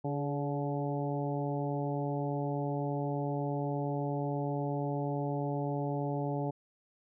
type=harmonic tone with a mistuned harmonic; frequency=143.5 Hz; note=D3; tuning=40 cents flat; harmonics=1 / 2 / 3 / 4 / 5 / 6; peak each=-34 / -37 / -39 / -40 / -41 / -42 dBFS; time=0.04-6.51 s; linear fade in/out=10 ms; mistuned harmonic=3; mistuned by=-34 cents; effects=none